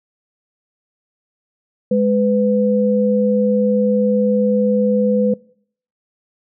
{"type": "tone pair together", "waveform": "sine", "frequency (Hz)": [207.7, 500], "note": ["G#3", "B4"], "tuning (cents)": [0, 21], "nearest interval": "octave + minor third", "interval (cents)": 1521, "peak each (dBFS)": -15, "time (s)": [1.91, 5.34], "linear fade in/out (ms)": 5, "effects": ["noise-tail reverb RT60 0.6 s tail -23 dB re dry"]}